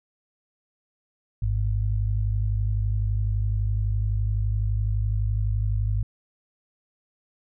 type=tone pair together; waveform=sine; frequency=51.97 / 103.83 Hz; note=G#1 / G#2; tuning=+2 / 0 cents; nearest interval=octave; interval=1198 cents; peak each=-24 / -24 dBFS; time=1.42-6.03 s; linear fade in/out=5 ms; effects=none